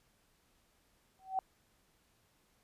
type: tone with exponential growth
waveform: sine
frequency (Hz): 761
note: F#5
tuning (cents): +48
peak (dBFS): -27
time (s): 1.19-1.39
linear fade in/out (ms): 1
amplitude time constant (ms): 43
effects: pink hiss -72 dBFS RMS until 2.63 s + resampled to 32000 Hz